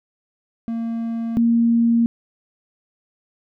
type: tone pair in turn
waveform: triangle / sine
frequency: 229.5 / 232.6 Hz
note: A#3 / A#3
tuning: -27 / -4 cents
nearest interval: unison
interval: 23 cents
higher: second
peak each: -20 / -13 dBFS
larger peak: second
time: 0.68-1.37 / 1.37-2.06 s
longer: neither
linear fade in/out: 0 ms
effects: none